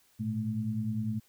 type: tone cluster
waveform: sine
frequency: 107.4 / 117.4 / 216.8 Hz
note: A2 / A#2 / A3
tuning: -41 / +13 / -25 cents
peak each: -36 / -35 / -32 dBFS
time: 0.19-1.2 s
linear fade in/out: 20 ms
effects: white hiss -66 dBFS RMS until 1.28 s